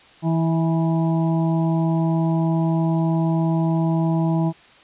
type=harmonic tone with a mistuned harmonic; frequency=163.2 Hz; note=E3; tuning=17 cents flat; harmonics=1 / 2 / 4 / 5 / 6; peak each=-18 / -24 / -30 / -32 / -34 dBFS; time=0.22-4.53 s; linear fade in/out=50 ms; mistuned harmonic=5; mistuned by=+27 cents; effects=white hiss -49 dBFS RMS until 4.83 s + resampled to 8000 Hz